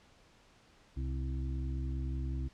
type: harmonic tone with a mistuned harmonic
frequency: 65.41 Hz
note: C2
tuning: in tune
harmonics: 1 / 2 / 4 / 5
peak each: -34 / -40 / -46 / -48 dBFS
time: 0.96-2.49 s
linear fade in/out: 20 ms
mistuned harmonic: 4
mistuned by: -34 cents
effects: pink hiss -63 dBFS RMS until 2.53 s + low-pass 6000 Hz 12 dB/octave